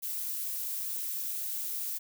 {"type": "noise", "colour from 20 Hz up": "violet", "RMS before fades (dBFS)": -35, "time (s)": [0.02, 1.99], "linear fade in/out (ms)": 20, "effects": []}